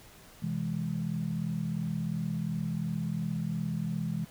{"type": "chord", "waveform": "sine", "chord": "C augmented", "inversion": "none", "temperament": "equal with one note detuned", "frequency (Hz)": [127.83, 164.81, 207.7], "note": ["C3", "E3", "G#3"], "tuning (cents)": [-40, 0, 0], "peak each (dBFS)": [-37, -32, -35], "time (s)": [0.42, 4.25], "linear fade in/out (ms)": 10, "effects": ["pink hiss -54 dBFS RMS until 4.3 s"]}